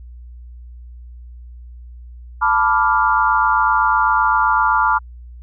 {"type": "chord", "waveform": "sine", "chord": "B half-diminished seventh", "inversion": "third", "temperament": "equal", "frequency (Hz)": [880, 987.8, 1174.7, 1396.9], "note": ["A5", "B5", "D6", "F6"], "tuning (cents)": [0, 0, 0, 0], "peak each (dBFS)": -18, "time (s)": [2.41, 4.99], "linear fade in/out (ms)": 20, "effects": ["added 60 Hz sine -34 dBFS peak until 5.42 s"]}